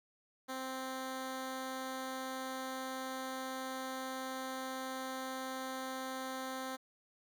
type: tone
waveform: 10% pulse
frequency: 261.6 Hz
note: C4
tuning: in tune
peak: -31 dBFS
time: 0.48-6.77 s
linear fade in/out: 20 ms
effects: none